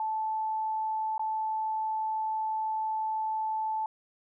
sine tone with dropouts, 874 Hz, A5, 12 cents flat, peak -28 dBFS, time 0-3.86 s, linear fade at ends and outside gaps 2 ms, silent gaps 1.18-1.194 s, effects none

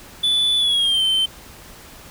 triangle tone with pitch glide, 3474 to 3095 Hz, A7 to G7, -23 to -23 cents, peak -14 dBFS, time 0.23-1.26 s, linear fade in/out 10 ms, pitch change -200 cents, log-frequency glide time 0.58-1.03 s, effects pink hiss -42 dBFS RMS until 2.1 s

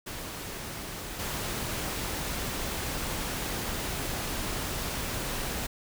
pink noise with level steps, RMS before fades -38 / -33 dBFS, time 0.06-5.67 s, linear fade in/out 10 ms, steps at 1.19 s, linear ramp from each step 5 ms, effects none

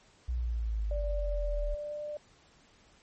sine linear sweep, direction down, 61.74 to 37.72 Hz, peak -29 dBFS, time 0.28-1.75 s, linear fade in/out 10 ms
sine tone with pitch glide, 585 to 595.6 Hz, D5 to D5, -7 to +24 cents, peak -35 dBFS, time 0.91-2.17 s, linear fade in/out 2 ms, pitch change +31 cents, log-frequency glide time 1.58-2 s
effects pink hiss -62 dBFS RMS until 3.02 s + MP3 32 kbps

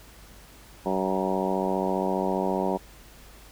harmonic tone with a mistuned harmonic, 94.8 Hz, F#2, 43 cents sharp, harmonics 2 / 3 / 4 / 5 / 6 / 7 / 8 / 9 / 10, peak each -30 / -33 / -30 / -34 / -32 / -33 / -34 / -36 / -33 dBFS, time 0.85-2.78 s, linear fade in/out 20 ms, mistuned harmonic 9, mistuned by +31 cents, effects added 50 Hz sine -51 dBFS peak until 3.51 s + pink hiss -51 dBFS RMS until 3.51 s

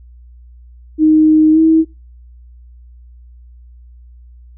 sine tone with pitch glide, 311.1 to 321 Hz, D#4 to E4, 0 to -46 cents, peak -6 dBFS, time 0.98-1.85 s, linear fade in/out 50 ms, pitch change +54 cents, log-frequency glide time 1.52-1.59 s, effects noise-tail reverb RT60 0.3 s tail -24 dB re dry + added 60 Hz sine -37 dBFS peak until 4.57 s

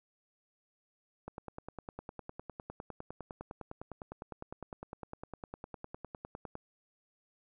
click train, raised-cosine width 1 ms, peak -28 dBFS, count 53, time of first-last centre 1.28-6.554 s, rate 9.86 Hz, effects none

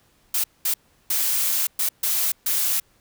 blue noise bursts at uneven times, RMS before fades -22 dBFS, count 6, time 0.34-0.44 / 0.65-0.74 / 1.1-1.67 / 1.79-1.89 / 2.03-2.32 / 2.46-2.8 s, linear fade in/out 5 ms, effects pink hiss -61 dBFS RMS until 3 s

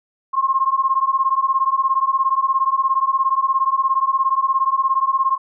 sine beating tone pair, 1061 / 1078 Hz, C6 / C#6, +24 / -49 cents, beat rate 17 Hz, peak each -18 dBFS, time 0.33-5.38 s, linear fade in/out 20 ms, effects none

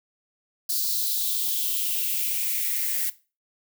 violet noise with high-pass filter sweep, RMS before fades -26 dBFS, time 0.69-3.1 s, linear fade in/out 5 ms, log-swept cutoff 4600 to 1800 Hz, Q 4, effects noise-tail reverb RT60 0.3 s tail -17 dB re dry

